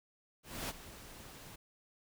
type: noise with ADSR envelope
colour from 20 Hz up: pink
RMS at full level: -38 dBFS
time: 0.43-1.56 s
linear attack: 260 ms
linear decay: 31 ms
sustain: -14 dB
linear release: 8 ms
effects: none